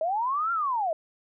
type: linear two-way sweep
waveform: sine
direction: up then down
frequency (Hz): 612 to 1396.9 to 612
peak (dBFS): -24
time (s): 0.01-0.93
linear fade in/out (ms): 2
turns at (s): 0.52
effects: none